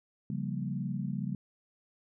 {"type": "chord", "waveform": "sine", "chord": "G half-diminished seventh", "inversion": "second", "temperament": "equal", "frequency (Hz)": [138.59, 174.61, 196, 233.1], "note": ["Db3", "F3", "G3", "Bb3"], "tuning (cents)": [0, 0, 0, 0], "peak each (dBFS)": [-36, -38, -36, -40], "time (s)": [0.3, 1.35], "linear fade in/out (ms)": 2, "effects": []}